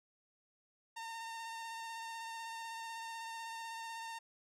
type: tone with vibrato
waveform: sawtooth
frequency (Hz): 911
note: A#5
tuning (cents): -40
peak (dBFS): -39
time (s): 0.96-4.19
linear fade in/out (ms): 10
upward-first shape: sine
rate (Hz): 16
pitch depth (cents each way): 17
effects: low-pass 10000 Hz 12 dB/octave